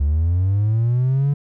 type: linear sweep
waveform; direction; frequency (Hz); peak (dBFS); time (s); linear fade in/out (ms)
triangle; up; 69.1 to 144.6; -12; 0-1.34; 10
effects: tanh soft clip ceiling -10 dBFS